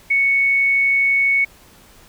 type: tone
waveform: sine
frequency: 2217 Hz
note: C#7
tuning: in tune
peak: -13 dBFS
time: 0.1-1.45 s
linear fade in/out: 10 ms
effects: pink hiss -48 dBFS RMS until 2.08 s